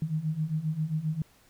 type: beating tone pair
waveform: sine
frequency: 151.8 / 159.3 Hz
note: D#3 / D#3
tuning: -42 / +41 cents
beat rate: 7.5 Hz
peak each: -32 / -29 dBFS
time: 0.02-1.22 s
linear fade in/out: 2 ms
effects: pink hiss -61 dBFS RMS until 1.49 s